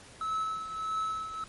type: tone with tremolo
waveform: triangle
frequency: 1299 Hz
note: E6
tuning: 26 cents flat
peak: -26 dBFS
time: 0.21-1.44 s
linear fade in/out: 2 ms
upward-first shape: triangle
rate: 1.6 Hz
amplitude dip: 70%
effects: pink hiss -52 dBFS RMS until 1.48 s + MP3 48 kbps